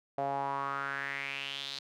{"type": "tone with band-pass filter sweep", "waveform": "sawtooth", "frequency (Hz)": 138.59, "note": "C#3", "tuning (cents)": 0, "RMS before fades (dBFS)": -36, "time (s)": [0.18, 1.79], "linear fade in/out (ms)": 2, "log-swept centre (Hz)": [660, 4200], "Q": 4.9, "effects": []}